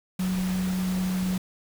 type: tone in noise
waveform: sine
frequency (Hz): 185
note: F#3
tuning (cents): 0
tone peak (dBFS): -24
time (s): 0.19-1.38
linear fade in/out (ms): 5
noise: pink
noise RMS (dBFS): -37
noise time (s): 0.19-1.38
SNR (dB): +10
effects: none